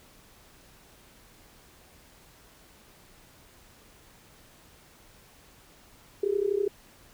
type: tone with amplitude modulation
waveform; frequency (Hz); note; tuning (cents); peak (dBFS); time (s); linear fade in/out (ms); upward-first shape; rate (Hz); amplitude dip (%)
sine; 401.8; G4; +43; -20; 6.23-6.68; 5; sine; 32.2; 90
effects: pink hiss -56 dBFS RMS until 7.13 s